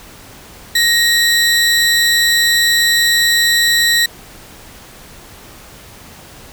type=tone pair together; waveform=40% pulse; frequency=1874 / 3977 Hz; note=A#6 / B7; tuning=+9 / +11 cents; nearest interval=octave + minor second; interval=1302 cents; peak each=-12 dBFS; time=0.75-4.06 s; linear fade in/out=5 ms; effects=pink hiss -38 dBFS RMS until 6.52 s